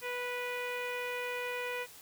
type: tone with low-pass filter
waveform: sawtooth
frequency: 491.8 Hz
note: B4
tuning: 7 cents flat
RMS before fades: -37 dBFS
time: 0.01-1.87 s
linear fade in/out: 50 ms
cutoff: 2400 Hz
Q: 3.9
effects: white hiss -53 dBFS RMS until 2.01 s